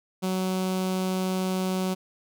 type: tone with notch filter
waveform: sawtooth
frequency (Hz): 186.6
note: F#3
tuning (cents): +15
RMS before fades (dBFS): -27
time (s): 0.22-1.95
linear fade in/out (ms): 20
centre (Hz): 1800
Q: 1.8
effects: none